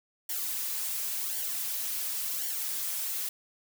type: noise with flanger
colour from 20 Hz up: blue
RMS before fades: -33 dBFS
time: 0.29-3.29 s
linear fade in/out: 5 ms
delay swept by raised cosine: 0.78 to 5.18 ms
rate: 0.92 Hz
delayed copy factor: -0.7
effects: none